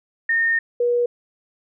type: tone pair in turn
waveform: sine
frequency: 1831 / 482.2 Hz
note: A#6 / B4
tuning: -32 / -41 cents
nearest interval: octave + major seventh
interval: 2309 cents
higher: first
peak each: -16 dBFS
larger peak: neither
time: 0.29-0.59 / 0.8-1.06 s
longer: first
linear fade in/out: 5 ms
effects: none